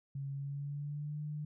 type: tone with pitch glide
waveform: sine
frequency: 138.4 to 150.06 Hz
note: C#3 to D3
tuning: -2 to +38 cents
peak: -37 dBFS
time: 0.15-1.45 s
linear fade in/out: 5 ms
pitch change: +140 cents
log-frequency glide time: 0.32-1.2 s
effects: none